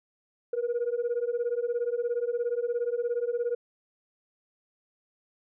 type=beating tone pair; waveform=sine; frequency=470 / 487 Hz; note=A#4 / B4; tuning=+14 / -24 cents; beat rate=17 Hz; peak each=-28 dBFS; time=0.53-3.55 s; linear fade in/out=5 ms; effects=tanh soft clip ceiling -22 dBFS